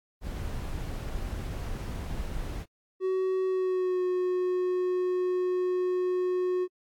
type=noise; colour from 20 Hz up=brown; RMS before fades=-34 dBFS; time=0.21-2.66 s; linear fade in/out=50 ms
type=tone with pitch glide; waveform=triangle; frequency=375.7 to 364.2 Hz; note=F#4 to F#4; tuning=+26 to -27 cents; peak=-23 dBFS; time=3-6.68 s; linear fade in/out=50 ms; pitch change=-53 cents; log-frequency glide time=3.46-4.03 s
effects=AAC 64 kbps